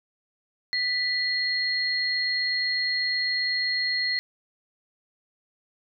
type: tone pair together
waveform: sine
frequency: 1975.5 / 4253 Hz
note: B6 / C8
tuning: 0 / +27 cents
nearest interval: octave + minor second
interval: 1327 cents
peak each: -26 dBFS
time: 0.73-4.19 s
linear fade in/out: 0 ms
effects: none